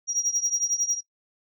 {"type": "tone with tremolo", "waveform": "sine", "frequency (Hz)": 5710, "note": "F8", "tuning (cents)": 37, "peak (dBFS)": -18, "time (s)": [0.07, 1.01], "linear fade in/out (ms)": 50, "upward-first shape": "triangle", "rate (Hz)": 11, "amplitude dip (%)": 95, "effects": ["noise-tail reverb RT60 0.1 s tail -18 dB re dry", "tanh soft clip ceiling -17 dBFS"]}